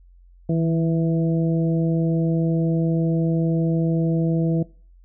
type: harmonic tone with a mistuned harmonic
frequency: 164.81 Hz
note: E3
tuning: in tune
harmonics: 1 / 2 / 3 / 4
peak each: -19 / -25 / -29 / -32 dBFS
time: 0.49-4.63 s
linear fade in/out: 5 ms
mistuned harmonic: 1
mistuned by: -22 cents
effects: noise-tail reverb RT60 0.4 s tail -22 dB re dry + added 44 Hz sine -47 dBFS peak until 5.04 s